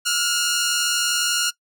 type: tone pair together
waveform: 10% pulse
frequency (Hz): 1351.4 / 1431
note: E6 / F6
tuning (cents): +43 / +42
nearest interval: minor second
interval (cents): 99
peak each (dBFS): -19 / -11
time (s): 0.05-1.51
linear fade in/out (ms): 20
effects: noise-tail reverb RT60 0.1 s tail -20 dB re dry